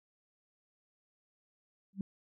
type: tone with exponential growth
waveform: sine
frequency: 194.8 Hz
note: G3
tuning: 11 cents flat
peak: -29 dBFS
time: 1.93-2.01 s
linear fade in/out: 2 ms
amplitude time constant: 16 ms
effects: none